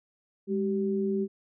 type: tone pair together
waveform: sine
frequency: 204.6 / 386.2 Hz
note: G#3 / G4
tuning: -26 / -26 cents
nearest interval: major seventh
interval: 1100 cents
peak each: -28 dBFS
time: 0.47-1.28 s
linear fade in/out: 50 ms
effects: none